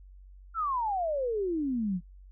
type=exponential sweep; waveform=sine; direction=down; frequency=1385 to 170 Hz; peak=-27 dBFS; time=0.54-2.01 s; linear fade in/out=50 ms; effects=noise-tail reverb RT60 0.1 s tail -26 dB re dry + added 47 Hz sine -48 dBFS peak until 2.31 s